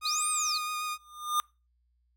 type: tone with vibrato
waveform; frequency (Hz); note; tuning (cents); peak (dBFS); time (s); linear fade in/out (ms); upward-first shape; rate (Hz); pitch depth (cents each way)
sawtooth; 1230; D#6; -20; -28; 0.01-0.98; 50; sine; 7.5; 13
type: linear two-way sweep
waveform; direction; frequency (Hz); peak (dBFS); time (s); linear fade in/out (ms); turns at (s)
sine; up then down; 3729 to 9210 to 3979; -28; 0.05-0.58; 5; 0.27
type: tone with exponential growth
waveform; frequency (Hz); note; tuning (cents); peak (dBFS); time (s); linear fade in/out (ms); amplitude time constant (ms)
square; 1211; D#6; -47; -23; 0.97-1.4; 0; 93
effects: noise-tail reverb RT60 0.3 s tail -26 dB re dry + added 60 Hz sine -68 dBFS peak until 2.16 s